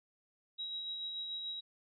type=tone with tremolo; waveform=sine; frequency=3844 Hz; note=B7; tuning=48 cents flat; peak=-37 dBFS; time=0.58-1.61 s; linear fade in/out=20 ms; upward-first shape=sine; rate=6.9 Hz; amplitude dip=30%; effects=none